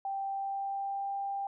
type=tone with pitch glide; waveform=sine; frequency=784 to 793.1 Hz; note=G5 to G5; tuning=0 to +20 cents; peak=-32 dBFS; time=0.05-1.47 s; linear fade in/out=2 ms; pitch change=+20 cents; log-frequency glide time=0.26-1.13 s; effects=none